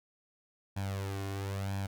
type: tone with flanger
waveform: sawtooth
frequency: 98 Hz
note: G2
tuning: in tune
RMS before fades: -36 dBFS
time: 0.76-1.87 s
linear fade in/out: 10 ms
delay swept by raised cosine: 1.2 to 2.8 ms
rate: 1 Hz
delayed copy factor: +0.7
effects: none